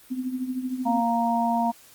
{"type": "tone with tremolo", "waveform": "sine", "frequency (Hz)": 255.7, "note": "C4", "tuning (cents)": -40, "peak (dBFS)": -23, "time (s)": [0.1, 1.02], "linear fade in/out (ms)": 20, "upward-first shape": "triangle", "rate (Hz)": 13, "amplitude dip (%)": 75}
{"type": "harmonic tone", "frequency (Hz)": 233.1, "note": "A#3", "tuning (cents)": 0, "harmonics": [1, 3, 4], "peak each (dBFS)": [-25, -25, -25], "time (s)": [0.85, 1.72], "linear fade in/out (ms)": 20}
{"effects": ["white hiss -52 dBFS RMS until 1.94 s", "Opus 32 kbps"]}